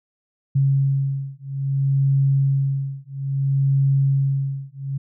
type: beating tone pair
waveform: sine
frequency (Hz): 136.8 / 137.4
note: C#3 / C#3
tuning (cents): -23 / -15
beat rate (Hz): 0.6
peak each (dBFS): -20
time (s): 0.55-4.98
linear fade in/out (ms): 10
effects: none